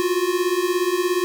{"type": "beating tone pair", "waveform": "square", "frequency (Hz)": [349.2, 366.2], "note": ["F4", "F#4"], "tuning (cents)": [0, -18], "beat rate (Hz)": 17, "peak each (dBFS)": [-23, -22], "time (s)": [0, 1.24], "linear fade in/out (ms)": 0, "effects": []}